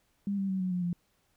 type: tone with pitch steps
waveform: sine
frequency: 200.4 / 194.92 / 189.59 / 184.41 / 179.36 / 174.46 Hz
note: G3 / G3 / F#3 / F#3 / F3 / F3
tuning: +38 / -10 / +42 / -6 / +46 / -2 cents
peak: -28 dBFS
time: 0.27-0.93 s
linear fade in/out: 2 ms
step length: 110 ms
effects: pink hiss -72 dBFS RMS until 1.36 s